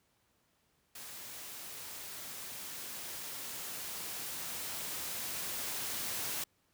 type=noise with level ramp; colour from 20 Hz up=white; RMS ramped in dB=-47 to -37 dBFS; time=0.95-6.44 s; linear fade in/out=5 ms; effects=pink hiss -74 dBFS RMS until 6.73 s + high-pass 60 Hz 12 dB/octave